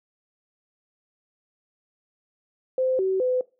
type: tone with pitch steps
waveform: sine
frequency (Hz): 517 / 379.7 / 506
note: C5 / F#4 / B4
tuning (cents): -21 / +45 / +42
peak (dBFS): -20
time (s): 2.78-3.41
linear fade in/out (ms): 2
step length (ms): 210
effects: noise-tail reverb RT60 0.3 s tail -20 dB re dry